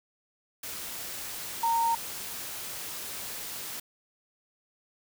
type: tone in noise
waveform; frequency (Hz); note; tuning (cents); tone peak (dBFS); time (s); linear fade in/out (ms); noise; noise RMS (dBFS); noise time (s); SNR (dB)
sine; 922; A#5; -19; -23; 1.63-1.95; 5; white; -38; 0.63-3.8; +12
effects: none